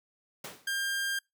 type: noise with exponential decay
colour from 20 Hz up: pink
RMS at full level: -37 dBFS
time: 0.44-0.75 s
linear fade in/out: 5 ms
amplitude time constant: 67 ms
type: tone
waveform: sawtooth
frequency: 1600 Hz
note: G6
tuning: 35 cents sharp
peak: -26 dBFS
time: 0.67-1.19 s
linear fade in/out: 5 ms
effects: noise-tail reverb RT60 0.2 s tail -26 dB re dry + high-pass 200 Hz 12 dB/octave